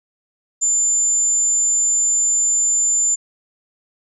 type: tone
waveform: sine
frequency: 7140 Hz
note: A8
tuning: 24 cents sharp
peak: -14 dBFS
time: 0.61-3.16 s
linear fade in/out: 20 ms
effects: none